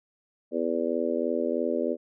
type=harmonic tone; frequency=83.1 Hz; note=E2; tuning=15 cents sharp; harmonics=3 / 4 / 5 / 6 / 7; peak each=-31 / -31 / -31 / -31 / -31 dBFS; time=0.51-1.97 s; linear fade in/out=50 ms; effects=none